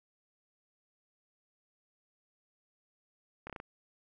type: slowing click train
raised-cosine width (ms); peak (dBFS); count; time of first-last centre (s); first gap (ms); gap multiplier
0.5; -27; 5; 3.47-3.601; 27; 1.13
effects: none